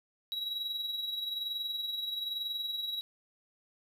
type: tone with amplitude modulation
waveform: triangle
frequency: 3877 Hz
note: B7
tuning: 33 cents flat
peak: -30 dBFS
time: 0.32-3.01 s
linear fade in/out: 0 ms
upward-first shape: sine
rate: 21.1 Hz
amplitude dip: 50%
effects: none